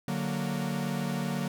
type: chord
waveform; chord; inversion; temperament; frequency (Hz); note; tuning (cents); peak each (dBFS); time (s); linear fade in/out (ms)
45% pulse; D augmented; none; equal; 146.83 / 185 / 233.1; D3 / F#3 / A#3; 0 / 0 / 0; -34 / -33 / -34; 0.08-1.48; 2
effects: none